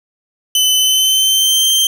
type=tone with pitch glide; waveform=sawtooth; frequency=3028 to 3144 Hz; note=F#7 to G7; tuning=+39 to +4 cents; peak=-7 dBFS; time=0.55-1.87 s; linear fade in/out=2 ms; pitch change=+65 cents; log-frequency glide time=0.77-1.67 s; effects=none